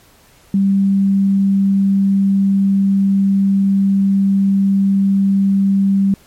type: tone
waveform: sine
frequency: 196 Hz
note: G3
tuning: in tune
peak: -10 dBFS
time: 0.54-6.14 s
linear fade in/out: 2 ms
effects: pink hiss -49 dBFS RMS until 6.26 s + MP3 64 kbps